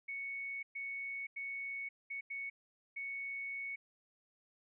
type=tone bursts at uneven times; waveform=sine; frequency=2219 Hz; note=C#7; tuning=1 cent sharp; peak=-39 dBFS; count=6; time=0.08-0.63 / 0.75-1.27 / 1.36-1.89 / 2.1-2.21 / 2.3-2.5 / 2.96-3.76 s; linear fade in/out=10 ms; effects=none